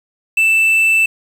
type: tone with quantisation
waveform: triangle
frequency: 2651 Hz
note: E7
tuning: 9 cents sharp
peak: -8 dBFS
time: 0.37-1.06 s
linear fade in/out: 5 ms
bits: 6
effects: none